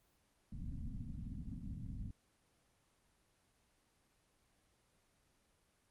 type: low-pass noise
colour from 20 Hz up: pink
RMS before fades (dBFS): -45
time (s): 0.52-2.11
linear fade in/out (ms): 5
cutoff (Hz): 270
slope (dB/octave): 96
effects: pink hiss -75 dBFS RMS until 5.9 s + Opus 24 kbps